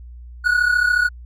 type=tone pair together; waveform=triangle; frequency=1454 / 1488 Hz; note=F#6 / F#6; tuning=-31 / +9 cents; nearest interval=unison; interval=40 cents; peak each=-14 / -18 dBFS; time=0.44-1.09 s; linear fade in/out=20 ms; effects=added 60 Hz sine -35 dBFS peak until 1.25 s